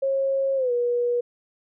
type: tone with pitch glide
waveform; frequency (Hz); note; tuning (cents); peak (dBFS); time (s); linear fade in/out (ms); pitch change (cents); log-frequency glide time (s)
sine; 542 to 482.9; C#5 to B4; -39 to -39; -20; 0.02-1.21; 10; -200; 0.56-0.72
effects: none